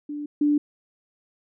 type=tone pair in turn; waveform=sine; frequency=293.9 / 293.9 Hz; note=D4 / D4; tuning=+1 / +1 cents; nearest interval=unison; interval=0 cents; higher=neither; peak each=-29 / -17 dBFS; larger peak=second; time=0.09-0.26 / 0.41-0.58 s; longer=neither; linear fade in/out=5 ms; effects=none